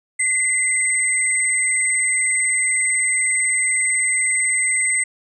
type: tone pair together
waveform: sine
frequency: 2054 / 8216 Hz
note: C7 / C9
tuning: -33 / -33 cents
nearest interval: 2 octaves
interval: 2400 cents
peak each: -19 dBFS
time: 0.19-5.04 s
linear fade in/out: 10 ms
effects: none